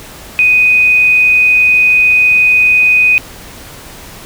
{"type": "tone", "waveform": "sine", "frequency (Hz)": 2494, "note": "D#7", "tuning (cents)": 3, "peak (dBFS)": -5, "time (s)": [0.39, 3.18], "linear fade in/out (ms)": 0, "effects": ["pink hiss -32 dBFS RMS until 4.25 s"]}